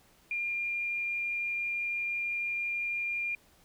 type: tone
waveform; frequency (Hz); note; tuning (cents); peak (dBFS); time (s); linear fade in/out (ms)
sine; 2402; D7; +38; -30; 0.31-3.35; 2
effects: pink hiss -63 dBFS RMS until 3.64 s